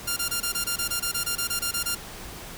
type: tone bursts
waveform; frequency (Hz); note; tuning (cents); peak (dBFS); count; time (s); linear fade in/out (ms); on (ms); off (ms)
5% pulse; 1396.9; F6; 0; -13; 16; 0.07-1.952; 10; 97; 22
effects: pink hiss -40 dBFS RMS until 2.57 s